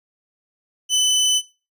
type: tone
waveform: 25% pulse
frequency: 3011 Hz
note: F#7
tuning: 30 cents sharp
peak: -11 dBFS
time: 0.89-1.42 s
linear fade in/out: 50 ms
effects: noise-tail reverb RT60 0.3 s tail -17 dB re dry + resampled to 32000 Hz